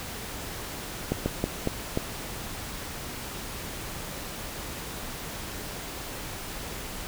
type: slowing click train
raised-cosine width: 2 ms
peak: -11 dBFS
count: 5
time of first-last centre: 1.12-1.974 s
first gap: 140 ms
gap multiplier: 1.29
effects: pink hiss -37 dBFS RMS until 7.07 s